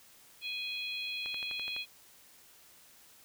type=harmonic tone; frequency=831 Hz; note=G#5; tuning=1 cent sharp; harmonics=3 / 4 / 5; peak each=-38 / -40 / -42 dBFS; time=0.41-1.86 s; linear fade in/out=50 ms
type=click train; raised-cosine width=0.3 ms; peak=-29 dBFS; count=7; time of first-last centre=1.26-1.764 s; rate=11.9 Hz
effects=white hiss -59 dBFS RMS until 3.24 s